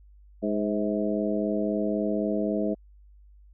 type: harmonic tone with a mistuned harmonic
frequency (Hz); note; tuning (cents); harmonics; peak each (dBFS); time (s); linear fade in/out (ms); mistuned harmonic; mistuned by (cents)
103.83; G#2; 0; 2 / 3 / 4 / 5 / 6; -28 / -30 / -32 / -33 / -31; 0.42-2.75; 20; 6; +52
effects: added 50 Hz sine -50 dBFS peak until 3.53 s